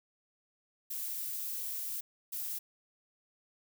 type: noise bursts at uneven times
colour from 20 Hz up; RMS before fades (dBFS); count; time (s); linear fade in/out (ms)
violet; -38; 2; 0.9-2.01 / 2.32-2.59; 10
effects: none